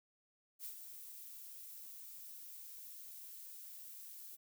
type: noise with ADSR envelope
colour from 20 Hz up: violet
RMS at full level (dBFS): -45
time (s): 0.59-4.37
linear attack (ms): 60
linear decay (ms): 90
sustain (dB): -7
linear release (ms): 27
effects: none